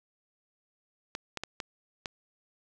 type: clicks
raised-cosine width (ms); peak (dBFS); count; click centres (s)
0.2; -17; 5; 1.151 / 1.373 / 1.436 / 1.602 / 2.058
effects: none